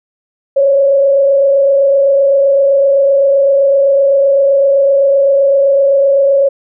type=tone with frequency modulation; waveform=sine; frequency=553 Hz; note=C#5; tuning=4 cents flat; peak=-6 dBFS; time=0.56-6.49 s; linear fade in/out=10 ms; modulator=27.8 Hz; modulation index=0.46; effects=none